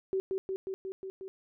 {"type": "tone with echo", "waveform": "sine", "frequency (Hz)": 382, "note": "G4", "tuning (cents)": -45, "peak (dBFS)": -27, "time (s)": [0.13, 0.2], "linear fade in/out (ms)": 0, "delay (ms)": 180, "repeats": 6, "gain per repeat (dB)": -2, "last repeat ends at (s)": 1.28, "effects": []}